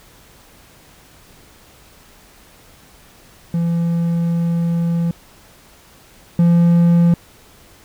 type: tone pair in turn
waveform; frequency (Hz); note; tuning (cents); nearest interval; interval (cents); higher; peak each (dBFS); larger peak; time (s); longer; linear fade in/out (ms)
triangle; 169.1 / 171.06; E3 / F3; +44 / -36; unison; 20; second; -13 / -7; second; 3.54-5.11 / 6.39-7.14; first; 2
effects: pink hiss -47 dBFS RMS until 7.84 s